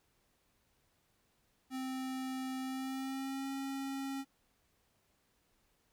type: tone with pitch glide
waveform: square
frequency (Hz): 260.9 to 271.7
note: C4 to C#4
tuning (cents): -5 to -35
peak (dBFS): -38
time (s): 1.7-4.25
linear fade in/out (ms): 50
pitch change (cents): +70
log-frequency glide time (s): 2.6-3.5
effects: pink hiss -75 dBFS RMS until 5.92 s